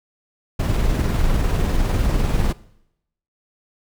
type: noise with tremolo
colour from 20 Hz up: brown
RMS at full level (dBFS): -17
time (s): 0.59-2.53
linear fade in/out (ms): 10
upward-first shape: square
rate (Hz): 20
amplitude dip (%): 30
effects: noise-tail reverb RT60 0.8 s tail -20 dB re dry